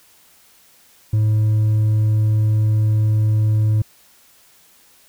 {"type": "tone with hard clipping", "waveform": "sine", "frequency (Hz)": 107.7, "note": "A2", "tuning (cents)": -37, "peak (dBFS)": -14, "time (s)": [1.13, 3.82], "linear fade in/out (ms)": 5, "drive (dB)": 2, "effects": ["white hiss -52 dBFS RMS until 5.08 s"]}